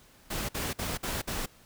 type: noise bursts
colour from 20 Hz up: pink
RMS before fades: -33 dBFS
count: 5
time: 0.3-1.462 s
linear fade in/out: 10 ms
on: 190 ms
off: 53 ms
effects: pink hiss -58 dBFS RMS until 1.65 s